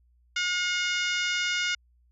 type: harmonic tone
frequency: 718 Hz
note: F5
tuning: 48 cents sharp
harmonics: 2 / 3 / 4 / 5 / 6 / 7 / 8 / 9 / 10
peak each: -30 / -30 / -32 / -35 / -42 / -37 / -40 / -42 / -45 dBFS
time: 0.36-1.75 s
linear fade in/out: 5 ms
effects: added 60 Hz sine -60 dBFS peak until 2.11 s